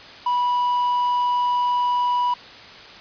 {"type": "tone", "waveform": "triangle", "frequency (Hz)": 980, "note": "B5", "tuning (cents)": -14, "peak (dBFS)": -16, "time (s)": [0.26, 2.34], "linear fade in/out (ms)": 5, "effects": ["white hiss -41 dBFS RMS until 3 s", "resampled to 11025 Hz"]}